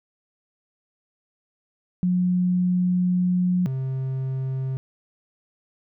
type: tone pair in turn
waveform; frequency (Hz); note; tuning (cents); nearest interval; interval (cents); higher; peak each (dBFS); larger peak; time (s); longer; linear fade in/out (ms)
sine / triangle; 180.3 / 132.12; F#3 / C3; -45 / +17; perfect fourth; 538; first; -18 / -22; first; 2.03-3.66 / 3.66-4.77; first; 0
effects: none